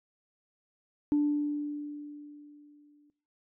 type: tone with exponential decay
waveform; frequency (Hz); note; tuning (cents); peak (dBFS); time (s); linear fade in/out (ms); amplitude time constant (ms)
sine; 293.7; D4; 0; -20; 1.12-3.1; 0; 430
effects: noise-tail reverb RT60 0.5 s tail -19 dB re dry + tanh soft clip ceiling -19 dBFS